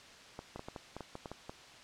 clicks, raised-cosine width 1 ms, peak -28 dBFS, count 11, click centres 0.391 / 0.56 / 0.594 / 0.685 / 0.762 / 0.966 / 1.007 / 1.154 / 1.258 / 1.316 / 1.495 s, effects white hiss -54 dBFS RMS until 1.83 s + low-pass 5000 Hz 12 dB/octave

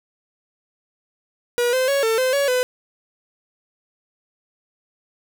45% pulse tone with pitch steps, 482.3 / 516 / 557 / 448.2 / 515 / 562 / 503 Hz, B4 / C5 / C#5 / A4 / C5 / C#5 / B4, -41 / -24 / +8 / +32 / -28 / +24 / +32 cents, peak -17 dBFS, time 1.58-2.63 s, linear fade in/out 0 ms, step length 150 ms, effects none

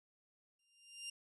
20% pulse tone with exponential growth, 2794 Hz, F7, in tune, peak -37 dBFS, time 0.59-1.1 s, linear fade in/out 5 ms, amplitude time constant 110 ms, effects resampled to 32000 Hz

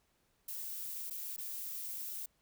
violet noise with dropouts, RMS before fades -42 dBFS, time 0.48-2.26 s, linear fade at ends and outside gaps 5 ms, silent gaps 1.099-1.107 / 1.365-1.38 s, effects pink hiss -75 dBFS RMS until 2.41 s

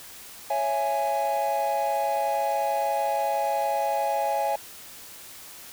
triangle chord, C# minor, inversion none, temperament just, 554.4 / 665.2 / 831.5 Hz, C#5 / E5 / G#5, 0 / +16 / +2 cents, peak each -27 / -26 / -23 dBFS, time 0.5-4.56 s, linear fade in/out 5 ms, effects tanh soft clip ceiling -14 dBFS + white hiss -44 dBFS RMS until 5.72 s

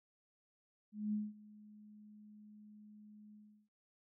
sine tone with ADSR envelope, 210.7 Hz, G#3, 25 cents sharp, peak -33 dBFS, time 0.92-3.69 s, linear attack 210 ms, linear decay 200 ms, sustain -22 dB, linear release 350 ms, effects none

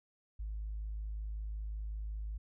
sine tone, 52.7 Hz, G#1, 26 cents sharp, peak -36 dBFS, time 0.39-2.38 s, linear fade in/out 10 ms, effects tanh soft clip ceiling -33 dBFS

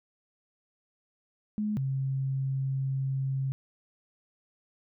sine tone pair in turn, 211.2 / 134.44 Hz, G#3 / C3, +29 / +47 cents, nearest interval minor sixth, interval 782 cents, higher first, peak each -27 dBFS, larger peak neither, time 1.58-1.77 / 1.77-3.52 s, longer second, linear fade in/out 0 ms, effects none

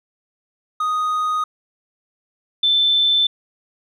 triangle / sine tone pair in turn, 1244.5 / 3533 Hz, D#6 / A7, 0 / +6 cents, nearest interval octave + tritone, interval 1806 cents, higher second, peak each -16 / -13 dBFS, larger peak second, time 0.8-1.44 / 2.63-3.27 s, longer neither, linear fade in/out 5 ms, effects none

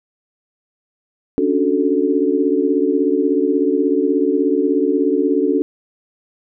sine chord, D major seventh, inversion third, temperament equal, 277.2 / 293.7 / 370 / 440 Hz, C#4 / D4 / F#4 / A4, 0 / 0 / 0 / 0 cents, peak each -19 dBFS, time 1.38-5.62 s, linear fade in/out 0 ms, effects none

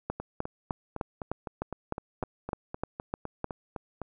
two click trains, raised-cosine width 1 ms, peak -21 / -16 dBFS, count 16 / 12, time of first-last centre 0.2-4.017 / 0.1-3.443 s, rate 3.93 / 3.29 Hz, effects none

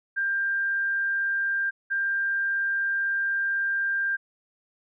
sine tone pair in turn, 1591 / 1591 Hz, G6 / G6, +25 / +25 cents, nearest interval unison, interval 0 cents, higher neither, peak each -23 dBFS, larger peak neither, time 0.16-1.71 / 1.9-4.17 s, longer second, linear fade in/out 20 ms, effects none

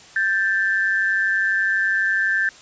sine tone pair together, 1568 / 1760 Hz, G6 / A6, 0 / 0 cents, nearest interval major second, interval 200 cents, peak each -20 dBFS, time 0.16-2.49 s, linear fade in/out 2 ms, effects white hiss -45 dBFS RMS until 2.61 s + resampled to 16000 Hz

